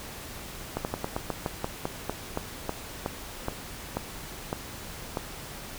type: slowing click train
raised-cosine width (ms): 1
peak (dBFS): -14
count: 17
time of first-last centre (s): 0.77-5.172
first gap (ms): 79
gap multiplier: 1.15
effects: pink hiss -41 dBFS RMS until 5.78 s